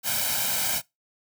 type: noise with comb filter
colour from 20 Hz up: white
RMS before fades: -26 dBFS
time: 0.03-0.82 s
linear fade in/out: 50 ms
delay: 1.3 ms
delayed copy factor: +0.8
effects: noise-tail reverb RT60 0.2 s tail -23 dB re dry + high-pass 80 Hz 12 dB/octave